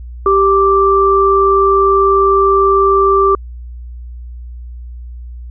sine tone pair together, 392 / 1173.4 Hz, G4 / D6, 0 / -2 cents, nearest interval octave + perfect fifth, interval 1898 cents, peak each -10 dBFS, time 0.26-3.35 s, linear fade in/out 2 ms, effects added 60 Hz sine -26 dBFS peak until 5.5 s

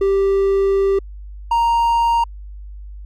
triangle tone pair in turn, 392 / 932.3 Hz, G4 / A#5, 0 / 0 cents, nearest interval octave + minor third, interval 1500 cents, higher second, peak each -11 dBFS, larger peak neither, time 0.01-0.99 / 1.51-2.24 s, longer first, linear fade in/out 5 ms, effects added 50 Hz sine -31 dBFS peak until 3.05 s

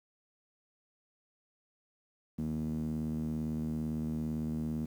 sawtooth tone with band-pass filter, 77.78 Hz, D#2, in tune, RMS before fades -35 dBFS, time 2.38-4.86 s, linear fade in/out 10 ms, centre 210 Hz, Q 4.8, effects 10-bit

